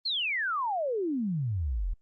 sine exponential sweep, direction down, 4410 to 36.71 Hz, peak -27 dBFS, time 0.05-1.94 s, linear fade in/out 10 ms, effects Opus 24 kbps

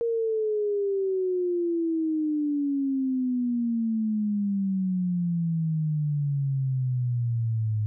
sine exponential sweep, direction down, 468.9 to 105.8 Hz, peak -23 dBFS, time 0.01-7.86 s, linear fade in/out 0 ms, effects none

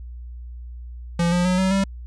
square tone with pitch steps, 171.3 / 176.93 / 182.75 / 188.76 / 194.96 Hz, F3 / F3 / F#3 / F#3 / G3, -33 / +23 / -21 / +35 / -9 cents, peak -18 dBFS, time 1.19-1.84 s, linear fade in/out 5 ms, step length 130 ms, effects added 60 Hz sine -33 dBFS peak until 2.06 s + resampled to 22050 Hz

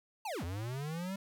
square linear two-way sweep, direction down then up, 929 to 81.7 to 198.9 Hz, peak -37 dBFS, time 0.25-1.16 s, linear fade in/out 5 ms, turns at 0.44 s, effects 11-bit

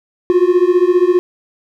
triangle beating tone pair, 351.2 / 366.2 Hz, F4 / F#4, +10 / -18 cents, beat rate 15 Hz, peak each -10 dBFS, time 0.3-1.19 s, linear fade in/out 0 ms, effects none

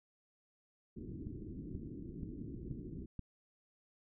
white low-pass noise, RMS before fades -46 dBFS, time 0.96-3.06 s, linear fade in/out 10 ms, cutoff 350 Hz, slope 48 dB/octave
click train, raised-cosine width 5 ms, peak -30 dBFS, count 5, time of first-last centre 1.27-3.193 s, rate 2.08 Hz
effects none

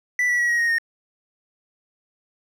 triangle tone with pitch steps, 1975.5 / 1948.3 / 1921.5 / 1895 / 1868.9 / 1843.2 Hz, B6 / B6 / B6 / A#6 / A#6 / A#6, 0 / -24 / -48 / +28 / +4 / -20 cents, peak -16 dBFS, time 0.19-0.784 s, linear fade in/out 2 ms, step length 99 ms, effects none

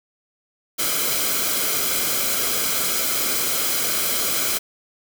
white noise with comb filter, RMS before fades -22 dBFS, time 0.78-4.59 s, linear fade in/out 20 ms, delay 1.1 ms, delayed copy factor -0.6, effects none

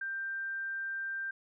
sine tone, 1575 Hz, G6, 8 cents sharp, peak -34 dBFS, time 0.01-1.31 s, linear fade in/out 5 ms, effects none

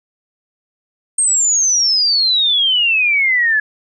sine exponential sweep, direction down, 8570 to 1692 Hz, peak -11 dBFS, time 1.18-3.6 s, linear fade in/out 5 ms, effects none

